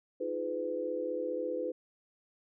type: chord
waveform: sine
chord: F half-diminished seventh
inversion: third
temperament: just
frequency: 314.3 / 349.2 / 419.1 / 502.9 Hz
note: Eb4 / F4 / Ab4 / Cb5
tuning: +18 / 0 / +16 / +31 cents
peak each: -40 / -40 / -40 / -34 dBFS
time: 0.2-1.72 s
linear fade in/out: 10 ms
effects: none